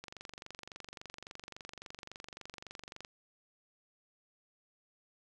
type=click train; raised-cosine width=0.2 ms; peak=-28 dBFS; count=72; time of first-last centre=0.04-3.048 s; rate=23.6 Hz; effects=none